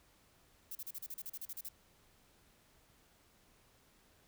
violet noise bursts, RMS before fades -44 dBFS, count 13, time 0.71-1.688 s, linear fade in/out 5 ms, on 42 ms, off 36 ms, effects pink hiss -68 dBFS RMS until 4.27 s

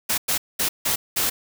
white noise bursts at uneven times, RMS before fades -22 dBFS, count 5, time 0.09-0.18 / 0.28-0.38 / 0.59-0.69 / 0.85-0.96 / 1.16-1.3 s, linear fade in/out 10 ms, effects none

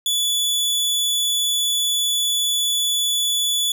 sawtooth tone, 3443 Hz, A7, 38 cents flat, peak -15 dBFS, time 0.06-3.72 s, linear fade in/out 2 ms, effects none

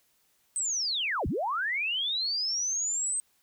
sine linear two-way sweep, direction down then up, 8372 to 41.56 to 8372 Hz, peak -27 dBFS, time 0.56-3.2 s, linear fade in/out 0 ms, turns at 1.27 s, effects white hiss -69 dBFS RMS until 3.42 s

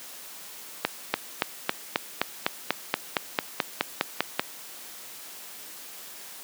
accelerating click train, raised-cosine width 0.3 ms, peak -5 dBFS, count 16, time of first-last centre 0.85-4.395 s, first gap 290 ms, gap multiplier 0.97, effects white hiss -43 dBFS RMS until 6.43 s + high-pass 200 Hz 12 dB/octave

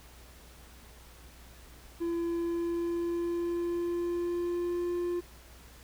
triangle tone with pitch glide, 338.8 to 350.3 Hz, E4 to F4, +48 to +5 cents, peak -27 dBFS, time 2-5.21 s, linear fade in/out 20 ms, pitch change +57 cents, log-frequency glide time 2.2-4.91 s, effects added 60 Hz sine -53 dBFS peak until 5.83 s + pink hiss -55 dBFS RMS until 5.83 s

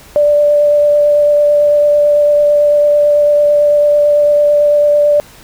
sine tone with vibrato, 587.3 Hz, D5, in tune, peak -6 dBFS, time 0.16-5.2 s, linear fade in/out 0 ms, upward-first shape sine, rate 9 Hz, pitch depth 9 cents each way, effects pink hiss -39 dBFS RMS until 5.43 s

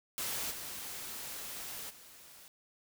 white noise with level steps, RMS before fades -37 / -43 / -55 dBFS, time 0.18-2.48 s, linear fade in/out 0 ms, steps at 0.5 / 1.89 s, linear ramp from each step 20 ms, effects none

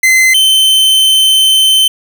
45% pulse tone pair in turn, 2056 / 3081 Hz, C7 / G7, -31 / -31 cents, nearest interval perfect fifth, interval 700 cents, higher second, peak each -5 dBFS, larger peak neither, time 0.03-0.34 / 0.34-1.88 s, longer second, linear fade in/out 5 ms, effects none

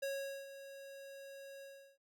square tone with ADSR envelope, 550 Hz, C#5, 14 cents flat, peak -37 dBFS, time 0.02-1.98 s, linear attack 11 ms, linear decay 430 ms, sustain -13 dB, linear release 360 ms, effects none

